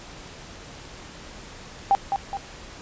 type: tone with echo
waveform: sine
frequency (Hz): 792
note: G5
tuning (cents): +18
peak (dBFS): -14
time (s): 1.91-1.95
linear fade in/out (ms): 0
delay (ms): 210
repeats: 2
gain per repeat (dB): -6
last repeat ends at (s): 2.37
effects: pink hiss -42 dBFS RMS until 2.81 s + resampled to 16000 Hz